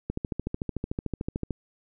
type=click train; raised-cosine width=3 ms; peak=-16 dBFS; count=20; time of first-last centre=0.1-1.507 s; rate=13.5 Hz; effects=none